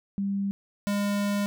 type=tone pair in turn; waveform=sine / square; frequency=198.2 / 203.2 Hz; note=G3 / G#3; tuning=+19 / -38 cents; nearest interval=unison; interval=43 cents; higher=second; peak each=-25 dBFS; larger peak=neither; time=0.18-0.51 / 0.87-1.46 s; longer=second; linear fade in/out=0 ms; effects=none